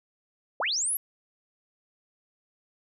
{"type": "linear sweep", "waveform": "sine", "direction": "up", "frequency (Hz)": [433, 11840], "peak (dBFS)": -25, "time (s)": [0.6, 0.97], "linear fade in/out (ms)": 2, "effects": []}